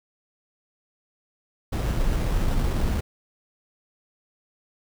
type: noise with sample-and-hold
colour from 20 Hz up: brown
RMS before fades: -23 dBFS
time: 1.72-3.01 s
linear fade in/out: 10 ms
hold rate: 4410 Hz
effects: none